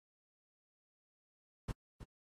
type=noise with echo; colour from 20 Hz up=brown; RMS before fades=-37 dBFS; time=1.68-1.72 s; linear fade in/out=10 ms; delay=320 ms; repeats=1; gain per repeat=-11 dB; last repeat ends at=2.04 s; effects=AAC 32 kbps